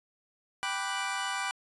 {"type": "chord", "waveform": "25% pulse", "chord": "G major seventh", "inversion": "none", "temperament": "equal", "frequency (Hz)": [784, 987.8, 1174.7, 1480], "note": ["G5", "B5", "D6", "F#6"], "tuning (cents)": [0, 0, 0, 0], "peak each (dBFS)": -33, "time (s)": [0.63, 1.51], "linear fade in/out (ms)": 0, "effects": ["resampled to 24000 Hz"]}